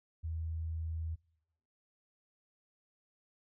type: tone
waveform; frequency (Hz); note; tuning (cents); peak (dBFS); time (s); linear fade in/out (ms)
sine; 81; E2; -30; -35; 0.23-1.16; 20
effects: noise-tail reverb RT60 0.9 s tail -26 dB re dry